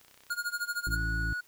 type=clicks; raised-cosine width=0.2 ms; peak=-38 dBFS; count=11; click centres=0.013 / 0.048 / 0.082 / 0.112 / 0.143 / 0.176 / 0.206 / 0.236 / 0.267 / 0.298 / 0.328 s
type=tone with tremolo; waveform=square; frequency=1429 Hz; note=F6; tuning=39 cents sharp; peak=-29 dBFS; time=0.3-0.97 s; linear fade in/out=5 ms; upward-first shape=sine; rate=13 Hz; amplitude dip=90%
type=harmonic tone; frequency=55 Hz; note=A1; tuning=in tune; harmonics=1 / 2 / 3 / 5 / 6; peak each=-31 / -37 / -41 / -45 / -47 dBFS; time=0.87-1.33 s; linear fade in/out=0 ms
type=tone; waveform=triangle; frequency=1461 Hz; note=F#6; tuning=22 cents flat; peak=-30 dBFS; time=0.93-1.41 s; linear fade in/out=10 ms
effects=white hiss -62 dBFS RMS until 1.47 s